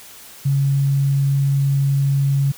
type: tone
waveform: sine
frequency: 138.59 Hz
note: C#3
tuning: in tune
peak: -14 dBFS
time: 0.45-2.52 s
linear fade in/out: 10 ms
effects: white hiss -41 dBFS RMS until 2.57 s